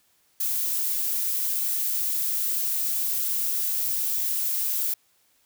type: noise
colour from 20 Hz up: violet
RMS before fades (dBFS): -26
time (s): 0.4-4.94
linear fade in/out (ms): 5
effects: white hiss -65 dBFS RMS until 5.45 s